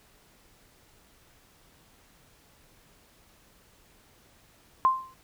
sine tone with exponential decay, 1046.5 Hz, C6, in tune, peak -15 dBFS, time 4.85-5.14 s, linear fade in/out 0 ms, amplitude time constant 63 ms, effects pink hiss -60 dBFS RMS until 5.23 s

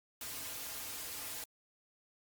white noise with comb filter, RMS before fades -43 dBFS, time 0.21-1.44 s, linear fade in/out 2 ms, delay 5.3 ms, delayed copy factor -1, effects Opus 48 kbps

